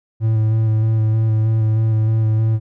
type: tone with vibrato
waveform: triangle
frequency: 110.2 Hz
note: A2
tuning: 3 cents sharp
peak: -11 dBFS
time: 0.2-2.6 s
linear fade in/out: 50 ms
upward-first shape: square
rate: 3.2 Hz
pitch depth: 15 cents each way
effects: none